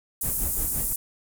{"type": "band-pass noise", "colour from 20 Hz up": "white", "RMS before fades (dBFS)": -28, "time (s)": [0.21, 0.96], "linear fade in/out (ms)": 5, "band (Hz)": [8500, 16000], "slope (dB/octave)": 24}
{"type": "noise with tremolo", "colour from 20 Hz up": "brown", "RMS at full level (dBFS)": -30, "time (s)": [0.23, 0.93], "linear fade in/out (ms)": 5, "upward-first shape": "sine", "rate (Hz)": 5.8, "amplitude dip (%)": 75}
{"effects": []}